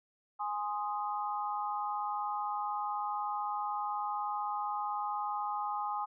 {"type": "chord", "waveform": "sine", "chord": "Ab major", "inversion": "none", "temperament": "equal", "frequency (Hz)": [830.6, 1046.5, 1244.5], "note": ["Ab5", "C6", "Eb6"], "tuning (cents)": [0, 0, 0], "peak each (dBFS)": [-35, -39, -38], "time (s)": [0.39, 6.06], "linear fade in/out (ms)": 20, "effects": []}